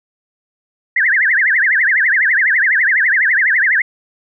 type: tone with vibrato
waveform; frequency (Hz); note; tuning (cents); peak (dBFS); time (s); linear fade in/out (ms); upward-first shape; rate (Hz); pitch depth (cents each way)
sine; 1807; A6; +46; -10; 0.96-3.82; 5; triangle; 12; 300
effects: none